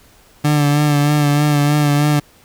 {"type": "tone with vibrato", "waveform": "30% pulse", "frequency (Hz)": 146.83, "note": "D3", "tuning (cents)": 0, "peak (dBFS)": -9, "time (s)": [0.44, 2.2], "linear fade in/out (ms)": 10, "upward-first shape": "sine", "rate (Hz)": 3.2, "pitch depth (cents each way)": 31, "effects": ["pink hiss -49 dBFS RMS until 2.44 s"]}